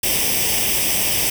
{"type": "noise with comb filter", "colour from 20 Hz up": "white", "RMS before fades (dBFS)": -19, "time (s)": [0.03, 1.3], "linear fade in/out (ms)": 5, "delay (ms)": 0.36, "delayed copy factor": 0.75, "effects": []}